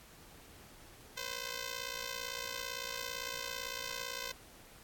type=ring-modulated tone; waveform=5% pulse; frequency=514 Hz; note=C5; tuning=31 cents flat; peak=-24 dBFS; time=1.17-4.32 s; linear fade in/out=5 ms; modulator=28.9 Hz; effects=pink hiss -57 dBFS RMS until 4.83 s + AAC 64 kbps